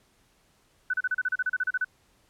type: tone bursts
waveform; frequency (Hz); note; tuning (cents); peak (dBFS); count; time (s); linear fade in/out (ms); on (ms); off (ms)
sine; 1500; F#6; +23; -23; 14; 0.9-1.846; 5; 36; 34
effects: pink hiss -65 dBFS RMS until 2.29 s + low-pass 12000 Hz 12 dB/octave